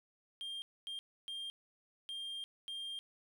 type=tone bursts at uneven times; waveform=triangle; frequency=3200 Hz; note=G7; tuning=35 cents sharp; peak=-39 dBFS; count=5; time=0.41-0.62 / 0.87-0.99 / 1.28-1.5 / 2.09-2.44 / 2.68-2.99 s; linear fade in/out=0 ms; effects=none